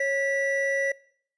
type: tone pair together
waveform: triangle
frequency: 549.2 / 1957 Hz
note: C#5 / B6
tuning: -16 / -16 cents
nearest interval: octave + minor seventh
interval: 2200 cents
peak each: -24 dBFS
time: 0-0.92 s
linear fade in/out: 5 ms
effects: noise-tail reverb RT60 0.6 s tail -22 dB re dry + resampled to 22050 Hz